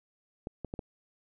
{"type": "clicks", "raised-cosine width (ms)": 2, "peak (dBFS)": -23, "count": 4, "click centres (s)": [0.471, 0.647, 0.739, 0.792], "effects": []}